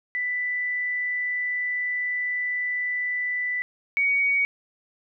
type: tone pair in turn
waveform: sine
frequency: 1984 / 2247 Hz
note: B6 / C#7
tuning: +7 / +23 cents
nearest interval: major second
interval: 216 cents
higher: second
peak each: -24 / -19 dBFS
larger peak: second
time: 0.15-3.62 / 3.97-4.45 s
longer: first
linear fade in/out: 0 ms
effects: none